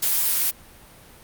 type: noise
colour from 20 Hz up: blue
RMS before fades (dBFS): -21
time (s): 0.02-0.51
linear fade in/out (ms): 10
effects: pink hiss -48 dBFS RMS until 1.23 s + Opus 48 kbps